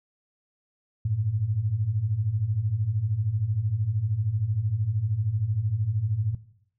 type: beating tone pair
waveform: sine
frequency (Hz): 98 / 111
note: G2 / A2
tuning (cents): 0 / +16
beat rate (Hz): 13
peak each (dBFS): -29 / -24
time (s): 1.05-6.35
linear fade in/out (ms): 5
effects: noise-tail reverb RT60 0.7 s tail -18 dB re dry